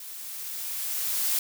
blue noise with level ramp, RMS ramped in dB -41 to -25 dBFS, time 0-1.39 s, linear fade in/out 2 ms, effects none

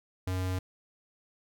square tone, 92.5 Hz, F#2, in tune, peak -30 dBFS, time 0.27-0.59 s, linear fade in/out 5 ms, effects none

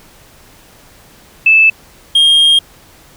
sine / triangle tone pair in turn, 2627 / 3228 Hz, E7 / G#7, -7 / -50 cents, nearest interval major third, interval 357 cents, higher second, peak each -4 / -4 dBFS, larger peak neither, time 1.46-1.7 / 2.15-2.59 s, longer second, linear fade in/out 5 ms, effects pink hiss -43 dBFS RMS until 3.16 s

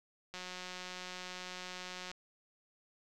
click train, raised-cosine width 0.2 ms, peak -27 dBFS, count 324, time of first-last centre 0.34-2.115 s, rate 182 Hz, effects none

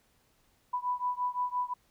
sine beating tone pair, 987.8 / 993.6 Hz, B5 / B5, 0 / +10 cents, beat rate 5.8 Hz, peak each -32 / -33 dBFS, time 0.73-1.74 s, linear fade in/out 10 ms, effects pink hiss -69 dBFS RMS until 1.9 s

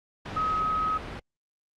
sine tone in noise, 1270 Hz, D#6, 35 cents sharp, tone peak -24 dBFS, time 0.36-0.98 s, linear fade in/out 10 ms, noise pink, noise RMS -36 dBFS, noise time 0.25-1.2 s, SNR +9 dB, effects low-pass 3000 Hz 12 dB/octave + Opus 48 kbps

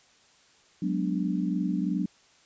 sine chord, G# half-diminished seventh, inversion third, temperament equal, 185 / 207.7 / 246.9 / 293.7 Hz, F#3 / G#3 / B3 / D4, 0 / 0 / 0 / 0 cents, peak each -28 / -33 / -33 / -31 dBFS, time 0.82-2.06 s, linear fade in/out 5 ms, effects white hiss -60 dBFS RMS until 2.45 s + resampled to 16000 Hz

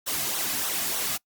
white noise with flanger, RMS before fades -28 dBFS, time 0.06-1.18 s, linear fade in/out 20 ms, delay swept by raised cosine 0.41 to 2.21 ms, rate 3.3 Hz, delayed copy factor -0.65, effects noise-tail reverb RT60 0.1 s tail -24 dB re dry + Opus 48 kbps

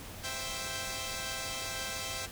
5% pulse chord, C major, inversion none, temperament equal, 523.3 / 659.3 / 784 Hz, C5 / E5 / G5, 0 / 0 / 0 cents, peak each -29 dBFS, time 0.23-2.27 s, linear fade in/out 20 ms, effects added 93 Hz sine -52 dBFS peak until 2.31 s + pink hiss -46 dBFS RMS until 2.31 s

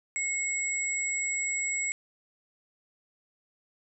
sine tone pair together, 2172 / 7740 Hz, C#7 / B8, -36 / -36 cents, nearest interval octave + minor seventh, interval 2200 cents, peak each -30 / -31 dBFS, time 0.16-1.92 s, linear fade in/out 0 ms, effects none

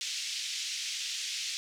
white band-pass noise, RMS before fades -36 dBFS, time 0.01-1.57 s, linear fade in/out 0 ms, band 2400 to 6300 Hz, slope 24 dB/octave, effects none

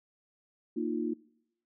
sine chord, Bb suspended fourth, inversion none, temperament equal with one note detuned, 233.1 / 308.1 / 349.2 Hz, Bb3 / Eb4 / F4, 0 / -17 / 0 cents, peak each -34 dBFS, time 0.76-1.14 s, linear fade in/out 10 ms, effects noise-tail reverb RT60 0.8 s tail -22 dB re dry

